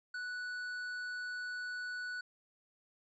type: tone with hard clipping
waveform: sine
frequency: 1480 Hz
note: F#6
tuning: in tune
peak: -40 dBFS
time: 0.14-2.21 s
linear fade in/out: 5 ms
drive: 8 dB
effects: low-pass 7000 Hz 12 dB/octave